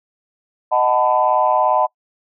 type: chord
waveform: sine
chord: B dominant seventh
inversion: first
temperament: equal with one note detuned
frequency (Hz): 622.3 / 740 / 880 / 1002.7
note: D#5 / F#5 / A5 / B5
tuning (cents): 0 / 0 / 0 / +26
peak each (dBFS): -18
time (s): 0.71-1.87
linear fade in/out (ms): 20
effects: noise-tail reverb RT60 0.1 s tail -25 dB re dry + tanh soft clip ceiling -2 dBFS